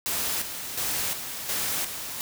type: noise with tremolo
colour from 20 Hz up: white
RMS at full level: -28 dBFS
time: 0.06-2.21 s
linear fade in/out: 0 ms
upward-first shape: square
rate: 1.4 Hz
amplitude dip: 55%
effects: none